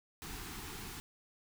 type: band-stop noise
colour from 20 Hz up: pink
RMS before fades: -45 dBFS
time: 0.22-1 s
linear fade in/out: 0 ms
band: 460 to 730 Hz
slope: 96 dB/octave
effects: none